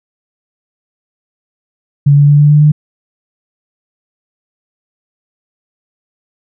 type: tone with pitch steps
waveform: sine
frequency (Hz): 142.7 / 144.19 / 145.7 / 147.22 / 148.76 / 150.31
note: D3 / D3 / D3 / D3 / D3 / D3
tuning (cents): -49 / -31 / -13 / +5 / +23 / +41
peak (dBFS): -3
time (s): 2.06-2.72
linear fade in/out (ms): 10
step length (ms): 110
effects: none